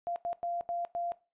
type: tone bursts at uneven times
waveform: sine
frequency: 692 Hz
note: F5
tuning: 16 cents flat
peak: -31 dBFS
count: 5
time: 0.07-0.16 / 0.25-0.33 / 0.43-0.61 / 0.69-0.85 / 0.95-1.12 s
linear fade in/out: 0 ms
effects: noise-tail reverb RT60 0.3 s tail -19 dB re dry + resampled to 8000 Hz